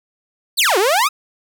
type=exponential two-way sweep; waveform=sawtooth; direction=down then up; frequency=4800 to 352.5 to 1320 Hz; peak=-9 dBFS; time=0.57-1.09 s; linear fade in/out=20 ms; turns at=0.78 s; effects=none